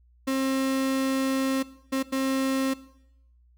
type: tone bursts at uneven times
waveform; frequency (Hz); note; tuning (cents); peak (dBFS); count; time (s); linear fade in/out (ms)
35% pulse; 266.6; C4; +33; -22; 3; 0.27-1.63 / 1.92-2.03 / 2.12-2.74; 10
effects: noise-tail reverb RT60 0.8 s tail -18 dB re dry + added 60 Hz sine -56 dBFS peak until 3.57 s